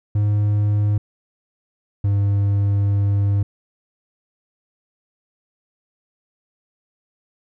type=tone pair in turn; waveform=triangle; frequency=103.83 / 100.58 Hz; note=G#2 / G2; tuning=0 / +45 cents; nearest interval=minor second; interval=55 cents; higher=first; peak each=-13 dBFS; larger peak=neither; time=0.15-0.98 / 2.04-3.43 s; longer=second; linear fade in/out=5 ms; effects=none